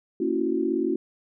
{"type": "chord", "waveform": "sine", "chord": "F# dominant seventh", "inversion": "first", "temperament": "just", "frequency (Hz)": [231.2, 277.5, 333, 370], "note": ["A#3", "C#4", "E4", "F#4"], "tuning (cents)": [-14, 2, 18, 0], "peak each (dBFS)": [-31, -28, -26, -27], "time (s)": [0.2, 0.96], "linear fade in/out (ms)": 5, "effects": []}